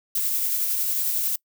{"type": "noise with tremolo", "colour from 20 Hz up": "violet", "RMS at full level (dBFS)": -23, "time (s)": [0.15, 1.36], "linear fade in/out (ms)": 5, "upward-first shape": "triangle", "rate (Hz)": 11, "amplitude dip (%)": 30, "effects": ["noise-tail reverb RT60 0.1 s tail -25 dB re dry"]}